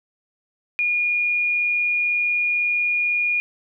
sine tone, 2434 Hz, D#7, 39 cents flat, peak -18 dBFS, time 0.79-3.4 s, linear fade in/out 0 ms, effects none

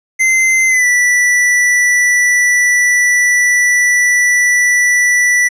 square tone with pitch glide, 2071 to 1966.1 Hz, C7 to B6, -18 to -8 cents, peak -9 dBFS, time 0.19-5.49 s, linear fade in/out 20 ms, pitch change -90 cents, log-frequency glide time 0.68-0.86 s, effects low-pass 10000 Hz 12 dB/octave

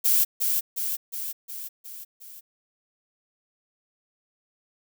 violet noise with echo, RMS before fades -20 dBFS, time 0.04-0.25 s, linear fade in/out 20 ms, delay 360 ms, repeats 6, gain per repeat -4 dB, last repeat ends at 2.41 s, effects none

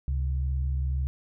sine tone pair together, 69.01 / 130.81 Hz, C#2 / C3, -7 / 0 cents, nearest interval major seventh, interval 1107 cents, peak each -25 / -34 dBFS, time 0.08-1.07 s, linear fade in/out 0 ms, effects none

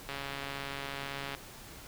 click train, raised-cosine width 0.3 ms, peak -22 dBFS, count 176, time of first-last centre 0.09-1.349 s, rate 139 Hz, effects pink hiss -49 dBFS RMS until 1.87 s

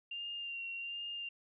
sine tone with vibrato, 2782 Hz, F7, 7 cents flat, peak -39 dBFS, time 0.11-1.29 s, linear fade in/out 5 ms, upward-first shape sine, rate 1.3 Hz, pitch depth 25 cents each way, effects none

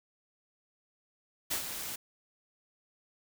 white noise with ADSR envelope, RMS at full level -31 dBFS, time 1.5-1.96 s, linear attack 18 ms, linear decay 97 ms, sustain -8 dB, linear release 7 ms, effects none

